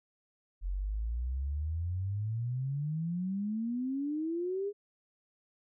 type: exponential sweep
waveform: sine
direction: up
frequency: 43.65 to 415.3 Hz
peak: -31 dBFS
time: 0.61-4.73 s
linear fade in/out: 50 ms
effects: none